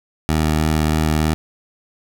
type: tone with vibrato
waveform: 15% pulse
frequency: 77.78 Hz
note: D#2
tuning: in tune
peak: -9 dBFS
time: 0.29-1.34 s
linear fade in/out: 0 ms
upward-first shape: sine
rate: 3.2 Hz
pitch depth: 13 cents each way
effects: none